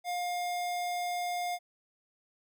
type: tone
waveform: square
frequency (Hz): 709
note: F5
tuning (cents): +26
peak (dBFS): -32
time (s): 0.04-1.59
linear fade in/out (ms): 50
effects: none